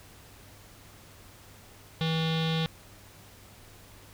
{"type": "tone with low-pass filter", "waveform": "square", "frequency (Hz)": 161.6, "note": "E3", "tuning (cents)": -34, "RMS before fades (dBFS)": -28, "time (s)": [2.01, 2.66], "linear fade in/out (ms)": 0, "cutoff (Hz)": 3600, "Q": 6.6, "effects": ["added 100 Hz sine -56 dBFS peak until 4.13 s", "pink hiss -53 dBFS RMS until 4.13 s"]}